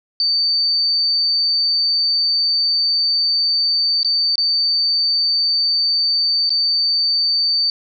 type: tone with dropouts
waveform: sine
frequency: 4582 Hz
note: D8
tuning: 44 cents flat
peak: -14 dBFS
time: 0.2-7.7 s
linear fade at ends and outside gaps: 1 ms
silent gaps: 4.031-4.047 / 4.356-4.38 / 6.494-6.504 s
effects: none